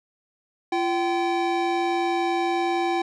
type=tone pair together; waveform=square; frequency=343.4 / 771 Hz; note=F4 / G5; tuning=-29 / -29 cents; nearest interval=octave + major second; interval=1400 cents; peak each=-25 dBFS; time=0.72-3.02 s; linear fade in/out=5 ms; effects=low-pass 4000 Hz 12 dB/octave